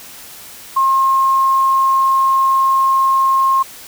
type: tone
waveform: sine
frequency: 1070 Hz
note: C6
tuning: 38 cents sharp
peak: -10 dBFS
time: 0.76-3.63 s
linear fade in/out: 10 ms
effects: white hiss -36 dBFS RMS until 3.87 s